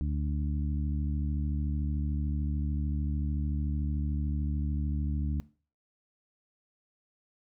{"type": "harmonic tone", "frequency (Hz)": 73.5, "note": "D2", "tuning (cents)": 2, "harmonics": [1, 2, 3, 4], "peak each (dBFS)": [-29, -35, -39, -41], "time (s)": [0.01, 5.4], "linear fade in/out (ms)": 0, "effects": ["noise-tail reverb RT60 0.4 s tail -20 dB re dry"]}